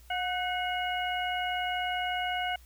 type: harmonic tone with a mistuned harmonic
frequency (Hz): 724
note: F#5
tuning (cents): -38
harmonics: 1 / 2 / 3 / 4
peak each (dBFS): -31 / -36 / -37 / -36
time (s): 0.1-2.56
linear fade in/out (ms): 5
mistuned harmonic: 2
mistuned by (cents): +60
effects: added 60 Hz sine -52 dBFS peak until 2.65 s + white hiss -61 dBFS RMS until 2.65 s